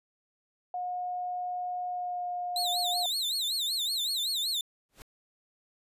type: tone with pitch glide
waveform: sine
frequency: 721 to 713.5 Hz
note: F#5 to F5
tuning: -45 to +37 cents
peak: -31 dBFS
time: 0.74-3.06 s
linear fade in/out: 2 ms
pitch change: -18 cents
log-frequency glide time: 1.87-2.26 s
type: tone with vibrato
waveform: 40% pulse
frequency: 3912 Hz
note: B7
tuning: 17 cents flat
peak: -27 dBFS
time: 2.56-4.61 s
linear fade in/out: 2 ms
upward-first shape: sine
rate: 5.3 Hz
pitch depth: 190 cents each way
type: noise with exponential growth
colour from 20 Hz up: pink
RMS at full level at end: -44 dBFS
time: 4.89-5.02 s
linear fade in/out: 0 ms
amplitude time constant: 27 ms
effects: resampled to 32000 Hz